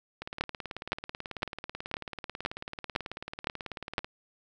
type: two click trains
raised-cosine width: 0.3 ms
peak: -11 / -21 dBFS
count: 8 / 71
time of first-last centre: 0.41-3.981 / 0.22-4.045 s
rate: 1.96 / 18.3 Hz
effects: none